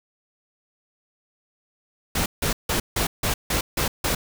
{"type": "noise bursts", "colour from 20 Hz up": "pink", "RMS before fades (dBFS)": -23, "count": 8, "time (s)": [2.15, 4.15], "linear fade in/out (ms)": 5, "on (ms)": 110, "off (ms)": 160, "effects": []}